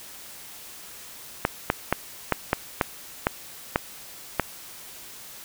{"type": "clicks", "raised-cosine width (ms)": 0.5, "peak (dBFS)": -4, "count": 9, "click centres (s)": [1.451, 1.701, 1.926, 2.323, 2.531, 2.812, 3.269, 3.759, 4.397], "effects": ["white hiss -43 dBFS RMS until 5.44 s"]}